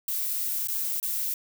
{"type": "noise with dropouts", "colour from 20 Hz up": "violet", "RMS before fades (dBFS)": -29, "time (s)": [0.08, 1.34], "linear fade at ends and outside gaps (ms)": 2, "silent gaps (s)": [[0.673, 0.684], [1, 1.028]], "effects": []}